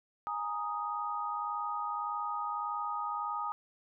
sine chord, Ab suspended second, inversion none, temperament equal, 830.6 / 932.3 / 1244.5 Hz, Ab5 / Bb5 / Eb6, 0 / 0 / 0 cents, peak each -39 / -39 / -35 dBFS, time 0.27-3.52 s, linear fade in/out 0 ms, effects none

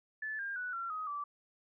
sine tone with pitch steps, 1739 / 1603.9 / 1479.3 / 1364.4 / 1258.4 / 1160.6 Hz, A6 / G6 / F#6 / F6 / D#6 / D6, -21 / +39 / -1 / -41 / +19 / -21 cents, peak -36 dBFS, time 0.22-1.24 s, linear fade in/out 5 ms, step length 170 ms, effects none

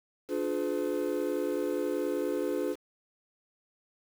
triangle chord, D diminished seventh, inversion none, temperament just, 293.7 / 352.4 / 422.9 / 507.5 Hz, D4 / F4 / Ab4 / Cb5, 0 / +16 / +31 / +47 cents, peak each -32 dBFS, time 0.28-2.76 s, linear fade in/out 50 ms, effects 8-bit

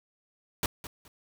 pink noise with echo, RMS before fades -28 dBFS, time 0.63-0.66 s, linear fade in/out 2 ms, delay 210 ms, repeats 2, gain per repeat -13 dB, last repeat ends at 1.08 s, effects none

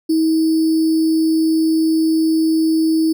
sine tone with sample-and-hold, 319.8 Hz, D#4, 48 cents sharp, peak -12 dBFS, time 0.09-3.13 s, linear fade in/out 10 ms, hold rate 4900 Hz, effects none

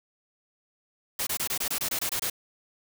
white noise bursts, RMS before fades -29 dBFS, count 11, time 1.19-2.299 s, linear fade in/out 5 ms, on 79 ms, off 24 ms, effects none

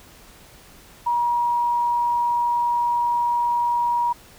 sine tone, 955 Hz, A#5, 42 cents sharp, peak -18 dBFS, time 1.06-4.13 s, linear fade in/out 10 ms, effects pink hiss -48 dBFS RMS until 4.38 s

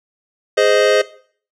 square chord, Ab major, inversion none, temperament equal with one note detuned, 415.3 / 518.1 / 622.3 Hz, Ab4 / C5 / Eb5, 0 / -17 / 0 cents, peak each -16 dBFS, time 0.57-1.02 s, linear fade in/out 10 ms, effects noise-tail reverb RT60 0.5 s tail -18 dB re dry + low-pass 6000 Hz 12 dB/octave

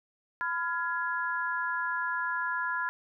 sine chord, F diminished, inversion second, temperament just, 1005.8 / 1396.9 / 1676.3 Hz, Cb6 / F6 / Ab6, +31 / 0 / +16 cents, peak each -33 dBFS, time 0.41-2.89 s, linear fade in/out 0 ms, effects none

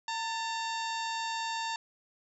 harmonic tone with a mistuned harmonic, 912 Hz, A#5, 38 cents flat, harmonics 1 / 2 / 3 / 4 / 5 / 6 / 7 / 8, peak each -34 / -40 / -43 / -42 / -43 / -48 / -51 / -47 dBFS, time 0.08-1.76 s, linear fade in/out 2 ms, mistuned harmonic 2, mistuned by -64 cents, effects none

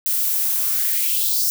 violet noise with high-pass filter sweep, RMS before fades -20 dBFS, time 0.06-1.5 s, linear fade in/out 0 ms, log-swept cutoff 350 to 5700 Hz, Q 3.3, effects none

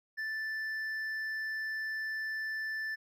triangle tone with hard clipping, 1760 Hz, A6, in tune, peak -35 dBFS, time 0.17-2.96 s, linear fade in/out 20 ms, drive 7 dB, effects none

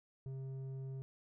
square tone with low-pass filter, 133.5 Hz, C3, 35 cents sharp, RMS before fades -44 dBFS, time 0.26-1.02 s, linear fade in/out 0 ms, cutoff 330 Hz, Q 0.88, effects none

